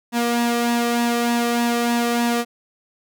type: tone with flanger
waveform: sawtooth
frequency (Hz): 237.1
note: A#3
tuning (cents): +30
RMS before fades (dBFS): -20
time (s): 0.12-2.45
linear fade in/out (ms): 50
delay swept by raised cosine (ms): 1.1 to 1.64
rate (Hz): 3.3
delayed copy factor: +0.55
effects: none